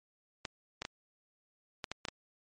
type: clicks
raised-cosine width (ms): 0.2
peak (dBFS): -19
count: 7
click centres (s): 0.452 / 0.82 / 0.851 / 1.842 / 1.916 / 2.052 / 2.085
effects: MP3 48 kbps